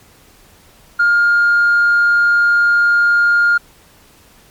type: tone with tanh clipping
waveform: triangle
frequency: 1412 Hz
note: F6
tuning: 19 cents sharp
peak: -9 dBFS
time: 0.99-3.58 s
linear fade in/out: 10 ms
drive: 5 dB
effects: pink hiss -47 dBFS RMS until 4.5 s + MP3 96 kbps